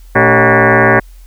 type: tone with frequency modulation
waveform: sine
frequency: 621 Hz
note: D#5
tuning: 3 cents flat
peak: -5 dBFS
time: 0.15-1 s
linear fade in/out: 10 ms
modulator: 168 Hz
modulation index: 7.7
effects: added 42 Hz sine -33 dBFS peak until 1.26 s + white hiss -50 dBFS RMS until 1.26 s